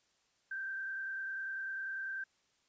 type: tone with frequency modulation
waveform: sine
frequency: 1568 Hz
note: G6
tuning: in tune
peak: -37 dBFS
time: 0.51-2.24 s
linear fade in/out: 5 ms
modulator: 30.1 Hz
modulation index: 1
effects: white hiss -74 dBFS RMS until 2.68 s + resampled to 16000 Hz